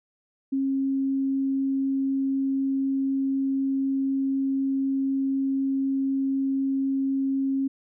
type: tone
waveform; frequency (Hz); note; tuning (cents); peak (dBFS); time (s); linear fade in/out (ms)
sine; 270.4; C#4; -43; -22; 0.52-7.68; 10
effects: none